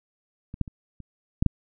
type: clicks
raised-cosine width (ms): 5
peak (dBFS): -24 / -11 / -26 / -29 / -8 / -6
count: 6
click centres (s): 0.541 / 0.613 / 0.678 / 1.003 / 1.425 / 1.463
effects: none